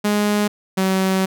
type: tone pair in turn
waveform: sawtooth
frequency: 207.7 / 189.73 Hz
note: G#3 / F#3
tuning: 0 / +44 cents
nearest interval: major second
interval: 156 cents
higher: first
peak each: -12 dBFS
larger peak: neither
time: 0.04-0.48 / 0.77-1.26 s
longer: second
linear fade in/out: 10 ms
effects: none